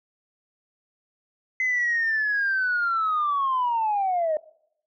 sine linear sweep, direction down, 2052 to 603 Hz, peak -20 dBFS, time 1.6-4.37 s, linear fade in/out 2 ms, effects noise-tail reverb RT60 0.7 s tail -22 dB re dry + tanh soft clip ceiling -17 dBFS

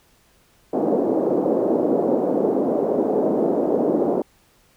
pink band-pass noise, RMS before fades -20 dBFS, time 0.73-4.22 s, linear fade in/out 5 ms, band 260 to 600 Hz, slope 24 dB/octave, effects pink hiss -58 dBFS RMS until 4.76 s

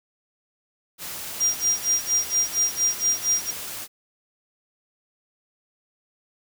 white noise, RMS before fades -34 dBFS, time 0.98-3.88 s, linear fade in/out 50 ms
triangle tone with tremolo, 5700 Hz, F8, 34 cents sharp, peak -16 dBFS, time 1.4-3.51 s, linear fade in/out 10 ms, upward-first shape sine, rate 4.3 Hz, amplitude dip 100%
effects none

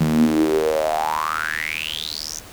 sawtooth tone with high-pass filter sweep, 77.78 Hz, D#2, in tune, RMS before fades -21 dBFS, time 0-2.4 s, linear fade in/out 10 ms, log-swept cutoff 170 to 6400 Hz, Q 9.7, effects pink hiss -41 dBFS RMS until 2.52 s

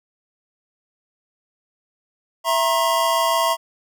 square tone cluster, 663 / 947 / 1073 Hz, E5 / A#5 / C6, +10 / +27 / +43 cents, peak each -22 dBFS, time 2.44-3.57 s, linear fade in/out 50 ms, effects none

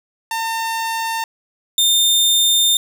sawtooth tone pair in turn, 905 / 3620 Hz, A5 / A7, +48 / +48 cents, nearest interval 2 octaves, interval 2400 cents, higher second, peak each -16 / -9 dBFS, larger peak second, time 0.31-1.24 / 1.78-2.77 s, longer second, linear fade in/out 2 ms, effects none

